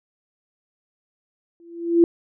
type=tone with exponential growth; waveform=sine; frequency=339.1 Hz; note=E4; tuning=49 cents sharp; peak=-8 dBFS; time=1.6-2.04 s; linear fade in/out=1 ms; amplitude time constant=95 ms; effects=none